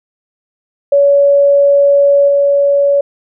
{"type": "tone with level steps", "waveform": "sine", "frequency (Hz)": 565, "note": "C#5", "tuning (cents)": 33, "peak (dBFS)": [-5, -7], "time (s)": [0.92, 3.01], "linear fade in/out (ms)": 5, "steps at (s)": 2.28, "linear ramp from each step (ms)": 5, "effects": []}